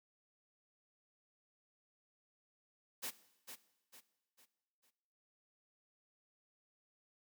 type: noise with echo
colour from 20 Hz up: white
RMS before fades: -42 dBFS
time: 3.02-3.11 s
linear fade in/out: 20 ms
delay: 450 ms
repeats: 4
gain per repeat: -8 dB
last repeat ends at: 4.91 s
effects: noise-tail reverb RT60 1.0 s tail -17 dB re dry + high-pass 150 Hz 12 dB/octave